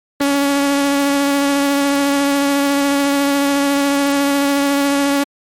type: tone with vibrato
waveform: sawtooth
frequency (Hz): 281.2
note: C#4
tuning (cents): +25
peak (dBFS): -9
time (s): 0.2-5.24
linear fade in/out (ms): 10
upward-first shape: sine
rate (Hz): 14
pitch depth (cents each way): 16
effects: MP3 64 kbps